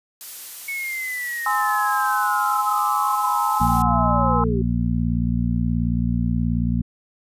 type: noise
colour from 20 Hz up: blue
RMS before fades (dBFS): -34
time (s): 0.21-3.82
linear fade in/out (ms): 0
type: linear sweep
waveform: sine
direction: down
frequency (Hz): 2217 to 370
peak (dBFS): -25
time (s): 0.68-4.62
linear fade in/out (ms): 5
type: chord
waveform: sine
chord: Ab augmented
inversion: none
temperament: just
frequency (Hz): 830.6 / 1038.3 / 1297.8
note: Ab5 / C6 / E6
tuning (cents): 0 / -14 / -27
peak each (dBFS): -23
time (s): 1.46-4.44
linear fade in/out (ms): 2
type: harmonic tone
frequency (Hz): 58.6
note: A#1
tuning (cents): +10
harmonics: 1 / 2 / 3 / 4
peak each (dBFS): -24 / -24 / -24 / -24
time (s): 3.6-6.82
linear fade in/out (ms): 10
effects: resampled to 32000 Hz